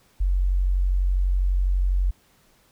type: tone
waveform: sine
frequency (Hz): 46.05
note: F#1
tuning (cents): -7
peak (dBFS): -18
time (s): 0.2-2.11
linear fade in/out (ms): 10
effects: pink hiss -60 dBFS RMS until 2.71 s